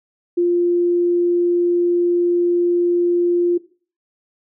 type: tone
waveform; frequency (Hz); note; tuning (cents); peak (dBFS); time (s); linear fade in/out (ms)
sine; 349.2; F4; 0; -13; 0.37-3.58; 10
effects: noise-tail reverb RT60 0.4 s tail -18 dB re dry